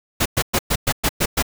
pink noise bursts, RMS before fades -18 dBFS, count 8, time 0.2-1.426 s, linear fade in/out 10 ms, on 57 ms, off 110 ms, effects none

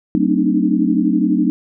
sine tone cluster, 187.5 / 224.4 / 261.9 / 297.5 / 309.4 Hz, F#3 / A3 / C4 / D4 / D#4, +23 / +34 / +2 / +22 / -10 cents, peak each -19 dBFS, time 0.15-1.5 s, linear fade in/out 0 ms, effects none

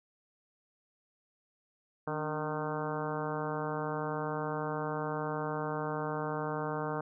harmonic tone with a mistuned harmonic, 153.4 Hz, D#3, 24 cents flat, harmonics 1 / 2 / 3 / 4 / 5 / 6 / 7 / 8 / 9 / 10, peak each -39 / -41 / -38 / -41 / -42 / -42 / -43 / -44 / -46 / -47 dBFS, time 2.07-7.01 s, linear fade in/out 5 ms, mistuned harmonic 2, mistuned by -68 cents, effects none

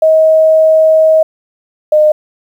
sine tone pair in turn, 634 / 610.1 Hz, D#5 / D#5, +32 / -34 cents, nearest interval minor second, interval 66 cents, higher first, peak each -4 dBFS, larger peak neither, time 0.02-1.23 / 1.92-2.12 s, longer first, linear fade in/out 5 ms, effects 7-bit

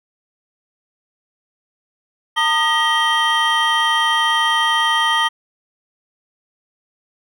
triangle tone cluster, 909 / 1227 / 1901 / 3153 Hz, A#5 / D#6 / A#6 / G7, -44 / -25 / +33 / +9 cents, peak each -18 dBFS, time 2.36-5.29 s, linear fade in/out 20 ms, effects none

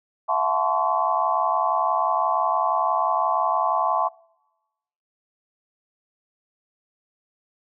sine tone cluster, 665 / 731 / 867 / 1034 / 1125 Hz, E5 / F#5 / A5 / C6 / C#6, +15 / -21 / -26 / -21 / +25 cents, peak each -26 / -27 / -25 / -25 / -25 dBFS, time 0.28-4.09 s, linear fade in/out 20 ms, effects noise-tail reverb RT60 1.0 s tail -25 dB re dry

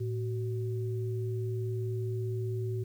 sine tone pair together, 111.9 / 376.4 Hz, A2 / F#4, +30 / +30 cents, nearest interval octave + major sixth, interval 2100 cents, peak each -31 / -37 dBFS, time 0-2.84 s, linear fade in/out 10 ms, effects 10-bit

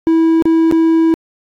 triangle tone with dropouts, 326.1 Hz, E4, 19 cents flat, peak -6 dBFS, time 0.07-1.14 s, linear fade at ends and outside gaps 0 ms, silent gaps 0.423-0.455 / 0.713-0.723 s, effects AAC 64 kbps

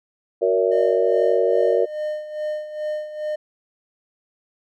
sine chord, F# dominant seventh, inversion none, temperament equal with one note detuned, 370 / 466.2 / 566.7 / 659.3 Hz, F#4 / A#4 / C#5 / E5, 0 / 0 / +38 / 0 cents, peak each -22 / -19 / -21 / -25 dBFS, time 0.41-1.86 s, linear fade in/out 20 ms
triangle tone with tremolo, 608 Hz, D#5, 40 cents flat, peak -20 dBFS, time 0.71-3.36 s, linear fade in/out 10 ms, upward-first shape sine, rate 2.4 Hz, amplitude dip 70%
effects none

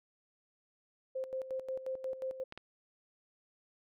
sine tone with tremolo, 523.3 Hz, C5, in tune, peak -34 dBFS, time 1.15-2.44 s, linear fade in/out 10 ms, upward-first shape square, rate 5.6 Hz, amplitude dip 70%
clicks, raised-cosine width 0.3 ms, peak -29 dBFS, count 2, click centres 2.524 / 2.576 s
effects none

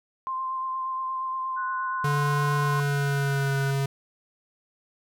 sine tone with vibrato, 1046.5 Hz, C6, in tune, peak -27 dBFS, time 0.27-2.8 s, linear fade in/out 0 ms, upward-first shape sine, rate 8.5 Hz, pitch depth 14 cents each way
sine tone, 1480 Hz, F#6, in tune, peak -32 dBFS, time 1.56-3.72 s, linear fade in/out 20 ms
square tone with pitch glide, 144.5 to 137.66 Hz, D3 to C#3, -28 to -12 cents, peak -24 dBFS, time 2.04-3.86 s, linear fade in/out 5 ms, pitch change -84 cents, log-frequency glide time 2.59-3.56 s
effects none

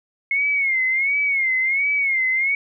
sine tone with vibrato, 2164 Hz, C#7, 42 cents flat, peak -17 dBFS, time 0.31-2.55 s, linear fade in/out 2 ms, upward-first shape sine, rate 1.4 Hz, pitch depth 100 cents each way, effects none

